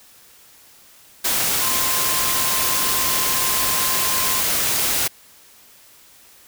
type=tone in noise; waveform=sine; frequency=1046.5 Hz; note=C6; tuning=in tune; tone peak=-28 dBFS; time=1.61-4.41 s; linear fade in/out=10 ms; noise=white; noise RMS=-20 dBFS; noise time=1.24-5.08 s; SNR=-11 dB; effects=white hiss -49 dBFS RMS until 6.47 s